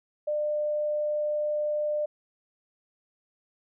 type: tone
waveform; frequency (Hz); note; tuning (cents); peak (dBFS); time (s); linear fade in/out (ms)
sine; 599; D5; +34; -25; 0.27-2.06; 10
effects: none